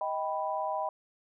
sine chord, Eb augmented, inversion none, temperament equal with one note detuned, 628.4 / 784 / 987.8 Hz, Eb5 / G5 / B5, +17 / 0 / 0 cents, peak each -34 dBFS, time 0.01-0.89 s, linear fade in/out 2 ms, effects none

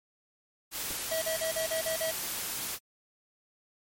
white noise, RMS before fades -35 dBFS, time 0.71-2.79 s, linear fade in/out 50 ms
pink noise with exponential decay, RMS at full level -33 dBFS, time 0.9-0.98 s, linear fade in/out 5 ms, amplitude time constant 16 ms
square tone bursts, 645 Hz, E5, 38 cents flat, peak -30 dBFS, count 7, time 1.11-2.114 s, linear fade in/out 10 ms, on 110 ms, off 39 ms
effects MP3 64 kbps

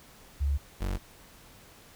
sine / 35% pulse tone pair in turn, 70.6 / 47.12 Hz, C#2 / F#1, +32 / +32 cents, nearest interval perfect fifth, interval 700 cents, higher first, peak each -24 / -27 dBFS, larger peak first, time 0.4-0.58 / 0.8-0.98 s, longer neither, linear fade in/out 20 ms, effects pink hiss -54 dBFS RMS until 1.95 s

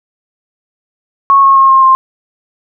sine tone with pitch steps, 1100 / 1088.6 / 1077.4 / 1066.2 / 1055.2 Hz, C#6 / C#6 / C#6 / C6 / C6, -14 / -32 / -50 / +32 / +14 cents, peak -3 dBFS, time 1.3-1.95 s, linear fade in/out 0 ms, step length 130 ms, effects none

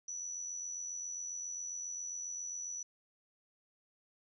sine tone with amplitude modulation, 5920 Hz, F#8, in tune, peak -37 dBFS, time 0.08-2.83 s, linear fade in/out 5 ms, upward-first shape sine, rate 87.4 Hz, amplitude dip 45%, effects none

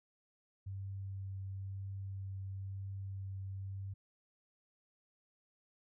sine tone with vibrato, 97 Hz, G2, 18 cents flat, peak -40 dBFS, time 0.66-3.94 s, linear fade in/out 10 ms, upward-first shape triangle, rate 1 Hz, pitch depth 12 cents each way, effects none

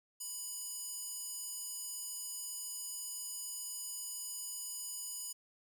square tone with high-pass filter, 987.8 Hz, B5, in tune, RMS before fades -43 dBFS, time 0.2-5.33 s, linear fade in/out 10 ms, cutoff 7400 Hz, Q 2.1, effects none

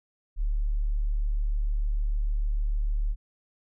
sine tone, 36.71 Hz, D1, in tune, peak -23 dBFS, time 0.36-3.16 s, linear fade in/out 50 ms, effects none

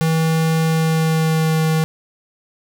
square tone with pitch glide, 161.2 to 158.98 Hz, E3 to D#3, -38 to +38 cents, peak -15 dBFS, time 0.01-1.84 s, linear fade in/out 0 ms, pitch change -24 cents, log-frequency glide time 0.64-1.64 s, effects none

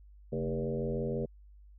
sine tone with frequency modulation, 311.1 Hz, D#4, in tune, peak -30 dBFS, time 0.32-1.26 s, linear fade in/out 10 ms, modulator 86.2 Hz, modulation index 2.7, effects added 50 Hz sine -52 dBFS peak until 1.78 s

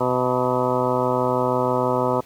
harmonic tone with a mistuned harmonic, 126.2 Hz, B2, 38 cents sharp, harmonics 1 / 2 / 3 / 4 / 5 / 6 / 7 / 8 / 9 / 10, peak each -29 / -27 / -26 / -24 / -26 / -35 / -27 / -27 / -32 / -31 dBFS, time 0-2.21 s, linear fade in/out 10 ms, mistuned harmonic 8, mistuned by -35 cents, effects pink hiss -50 dBFS RMS until 2.25 s

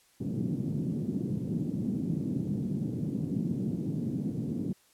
white band-pass noise, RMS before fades -32 dBFS, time 0.2-4.73 s, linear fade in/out 5 ms, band 130 to 250 Hz, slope 24 dB/octave, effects white hiss -64 dBFS RMS until 4.93 s + low-pass 12000 Hz 12 dB/octave

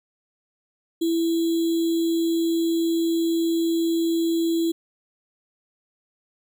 sine tone with sample-and-hold, 331.9 Hz, E4, 12 cents sharp, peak -19 dBFS, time 1.01-4.72 s, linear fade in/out 10 ms, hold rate 3675 Hz, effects none

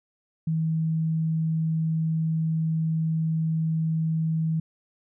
sine tone, 160.5 Hz, E3, 46 cents flat, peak -22 dBFS, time 0.47-4.6 s, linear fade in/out 5 ms, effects none

